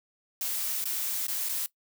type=noise with dropouts; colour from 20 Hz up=blue; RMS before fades=-31 dBFS; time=0.41-1.66 s; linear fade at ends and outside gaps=1 ms; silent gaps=0.841-0.855 / 1.268-1.282 / 1.488-1.493 s; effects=noise-tail reverb RT60 0.1 s tail -19 dB re dry